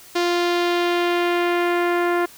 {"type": "tone with low-pass filter sweep", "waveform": "sawtooth", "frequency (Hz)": 349.1, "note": "F4", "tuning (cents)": -1, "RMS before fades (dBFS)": -20, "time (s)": [0.15, 2.26], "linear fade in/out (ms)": 10, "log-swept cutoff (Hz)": [5000, 1700], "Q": 1.4, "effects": ["white hiss -45 dBFS RMS until 2.37 s"]}